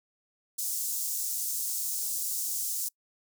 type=high-pass noise; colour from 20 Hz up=pink; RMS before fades=-32 dBFS; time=0.58-2.89 s; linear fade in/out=10 ms; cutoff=6400 Hz; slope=24 dB/octave; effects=noise-tail reverb RT60 0.1 s tail -26 dB re dry